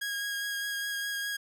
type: tone with vibrato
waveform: sawtooth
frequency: 1640 Hz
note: G#6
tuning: 22 cents flat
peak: -28 dBFS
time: 0.01-1.37 s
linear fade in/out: 10 ms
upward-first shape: sine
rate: 4.9 Hz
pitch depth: 13 cents each way
effects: none